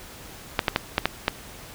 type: clicks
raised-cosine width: 0.3 ms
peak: -3 dBFS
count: 6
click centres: 0.592 / 0.682 / 0.761 / 0.981 / 1.056 / 1.281 s
effects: pink hiss -43 dBFS RMS until 1.74 s